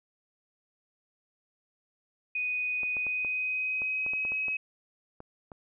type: tone with pitch glide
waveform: sine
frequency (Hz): 2489 to 2549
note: D#7 to D#7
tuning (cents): 0 to +41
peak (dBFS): -28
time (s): 2.35-4.57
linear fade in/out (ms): 5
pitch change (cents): +41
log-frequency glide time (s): 2.94-4.36
type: clicks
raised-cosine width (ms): 1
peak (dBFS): -30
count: 12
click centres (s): 2.833 / 2.968 / 3.067 / 3.248 / 3.819 / 4.064 / 4.135 / 4.251 / 4.32 / 4.483 / 5.204 / 5.518
effects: none